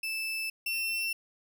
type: tone pair in turn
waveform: 35% pulse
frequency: 2637 / 2699 Hz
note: E7 / E7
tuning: 0 / +40 cents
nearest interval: unison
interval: 40 cents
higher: second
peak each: -30 / -28 dBFS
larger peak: second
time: 0.03-0.5 / 0.66-1.13 s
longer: neither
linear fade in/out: 5 ms
effects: none

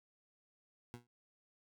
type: tone with exponential decay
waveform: 20% pulse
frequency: 120 Hz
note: B2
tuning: 49 cents flat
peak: -38 dBFS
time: 0.94-1.07 s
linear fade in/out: 0 ms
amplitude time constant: 28 ms
effects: none

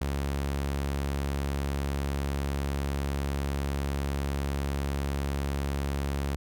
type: tone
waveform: sawtooth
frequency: 70 Hz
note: C#2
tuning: 18 cents sharp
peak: -24 dBFS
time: 0.01-6.36 s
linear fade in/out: 5 ms
effects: none

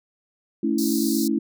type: chord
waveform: sine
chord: A major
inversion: none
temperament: equal with one note detuned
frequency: 220 / 281.4 / 329.6 Hz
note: A3 / C#4 / E4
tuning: 0 / +26 / 0 cents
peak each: -24 dBFS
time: 0.63-1.39 s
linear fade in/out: 5 ms
type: high-pass noise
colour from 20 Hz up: pink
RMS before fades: -31 dBFS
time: 0.78-1.28 s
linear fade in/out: 5 ms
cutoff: 4000 Hz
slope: 96 dB/octave
effects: none

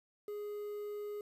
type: tone with quantisation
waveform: triangle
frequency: 415.3 Hz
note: G#4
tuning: in tune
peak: -37 dBFS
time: 0.28-1.21 s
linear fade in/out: 2 ms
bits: 10
effects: resampled to 32000 Hz

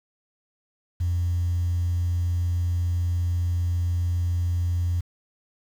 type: tone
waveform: sine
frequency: 87.31 Hz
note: F2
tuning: in tune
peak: -20 dBFS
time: 1-5.01 s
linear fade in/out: 10 ms
effects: tanh soft clip ceiling -18 dBFS + 8-bit

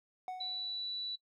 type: tone with exponential decay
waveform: triangle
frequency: 740 Hz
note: F#5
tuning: in tune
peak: -34 dBFS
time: 0.28-0.88 s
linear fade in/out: 1 ms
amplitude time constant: 130 ms
type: tone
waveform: sine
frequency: 3951 Hz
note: B7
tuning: in tune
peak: -36 dBFS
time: 0.4-1.16 s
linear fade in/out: 10 ms
effects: noise-tail reverb RT60 0.1 s tail -20 dB re dry

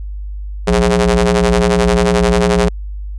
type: ring-modulated tone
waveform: sawtooth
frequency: 116.54 Hz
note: A#2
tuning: in tune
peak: -3 dBFS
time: 0.67-2.69 s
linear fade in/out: 10 ms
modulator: 297 Hz
effects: added 50 Hz sine -22 dBFS peak until 3.18 s + resampled to 22050 Hz

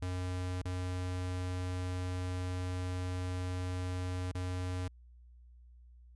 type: tone with dropouts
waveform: square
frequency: 91 Hz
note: F#2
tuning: 28 cents flat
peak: -35 dBFS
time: 0.02-4.88 s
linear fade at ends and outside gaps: 5 ms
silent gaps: 0.619-0.652 / 4.317-4.349 s
effects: added 60 Hz sine -54 dBFS peak until 6.15 s + resampled to 24000 Hz

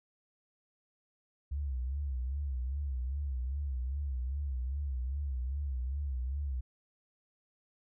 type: tone with vibrato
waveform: sine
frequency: 67 Hz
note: C2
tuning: 42 cents sharp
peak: -32 dBFS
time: 1.51-6.61 s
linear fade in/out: 10 ms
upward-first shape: sine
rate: 2.5 Hz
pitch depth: 140 cents each way
effects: none

